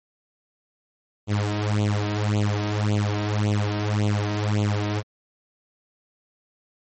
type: tone with flanger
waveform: sawtooth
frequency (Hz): 104.3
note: G#2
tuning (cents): +8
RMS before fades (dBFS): -23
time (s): 1.27-5.03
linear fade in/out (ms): 50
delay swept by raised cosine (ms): 0.28 to 3.18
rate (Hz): 1.8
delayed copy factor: +1
effects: low-pass 9000 Hz 12 dB/octave + MP3 32 kbps